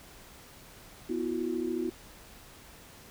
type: chord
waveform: sine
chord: B suspended fourth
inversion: none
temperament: equal with one note detuned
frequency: 246.9 / 329.6 / 363.4 Hz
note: B3 / E4 / F#4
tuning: 0 / 0 / -31 cents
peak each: -35 / -33 / -33 dBFS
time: 1.09-1.9 s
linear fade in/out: 10 ms
effects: pink hiss -52 dBFS RMS until 3.1 s